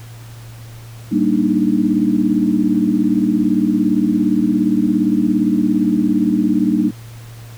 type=chord; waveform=sine; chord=Eb major seventh; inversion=first; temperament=equal; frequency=196 / 233.1 / 293.7 / 311.1 Hz; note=G3 / Bb3 / D4 / Eb4; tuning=0 / 0 / 0 / 0 cents; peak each=-18 dBFS; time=1.11-6.91 s; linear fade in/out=20 ms; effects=added 115 Hz sine -33 dBFS peak until 7.57 s + pink hiss -43 dBFS RMS until 7.57 s